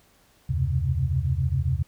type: tone cluster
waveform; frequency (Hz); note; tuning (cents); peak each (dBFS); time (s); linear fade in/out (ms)
sine; 76.5 / 90.9 / 127.8 / 135.2; D#2 / F#2 / C3 / C#3; -29 / -30 / -40 / -43; -27; 0.49-1.83; 10
effects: pink hiss -60 dBFS RMS until 1.87 s